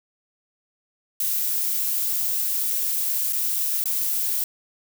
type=noise with dropouts; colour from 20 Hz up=violet; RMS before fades=-24 dBFS; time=1.2-4.44 s; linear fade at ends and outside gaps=2 ms; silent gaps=3.326-3.33 / 3.84-3.856 s; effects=none